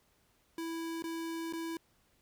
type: tone with dropouts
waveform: square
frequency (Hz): 329.6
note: E4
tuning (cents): 0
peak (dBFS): -37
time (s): 0.58-1.77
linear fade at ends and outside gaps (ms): 2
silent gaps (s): 1.023-1.04 / 1.526-1.534
effects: pink hiss -71 dBFS RMS until 2.21 s